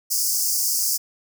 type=high-pass noise; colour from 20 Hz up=pink; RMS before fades=-22 dBFS; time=0.1-0.98 s; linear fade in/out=20 ms; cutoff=4800 Hz; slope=96 dB/octave; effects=none